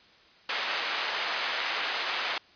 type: band-pass noise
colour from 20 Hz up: white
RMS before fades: -31 dBFS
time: 0.49-2.38 s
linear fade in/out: 2 ms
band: 650 to 3200 Hz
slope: 12 dB/octave
effects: white hiss -57 dBFS RMS until 2.55 s + resampled to 11025 Hz